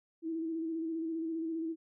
sine tone with vibrato, 325.6 Hz, E4, 21 cents flat, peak -33 dBFS, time 0.22-1.76 s, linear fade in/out 50 ms, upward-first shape square, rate 15 Hz, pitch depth 28 cents each way, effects none

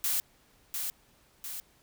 blue noise with echo, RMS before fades -29 dBFS, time 0.04-0.2 s, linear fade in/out 0 ms, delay 700 ms, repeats 2, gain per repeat -5 dB, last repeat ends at 1.6 s, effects pink hiss -64 dBFS RMS until 1.82 s

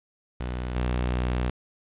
sawtooth tone with level steps, 61.6 Hz, B1, 4 cents flat, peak -25 / -20 dBFS, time 0.4-1.5 s, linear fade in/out 5 ms, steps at 0.75 s, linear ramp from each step 10 ms, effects resampled to 8000 Hz + 9-bit

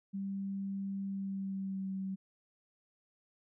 sine tone with pitch glide, 196 to 191.63 Hz, G3 to G3, 0 to -39 cents, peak -35 dBFS, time 0.13-2.16 s, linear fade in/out 20 ms, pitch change -39 cents, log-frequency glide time 1.06-1.9 s, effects none

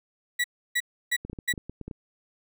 35% pulse tone bursts, 1944 Hz, B6, 28 cents flat, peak -21 dBFS, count 4, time 0.39-1.528 s, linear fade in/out 10 ms, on 52 ms, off 310 ms
clicks, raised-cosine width 3 ms, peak -24 dBFS, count 10, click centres 1.25 / 1.298 / 1.331 / 1.388 / 1.538 / 1.578 / 1.696 / 1.813 / 1.88 / 1.912 s
effects none

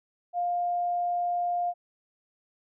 sine tone, 704 Hz, F5, 14 cents sharp, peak -25 dBFS, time 0.33-1.74 s, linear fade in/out 50 ms, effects none

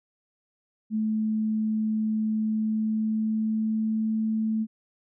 sine tone with pitch glide, 217.3 to 219.6 Hz, A3 to A3, -21 to -3 cents, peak -23 dBFS, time 0.9-4.67 s, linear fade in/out 50 ms, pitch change +18 cents, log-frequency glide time 2.42-4.13 s, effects none

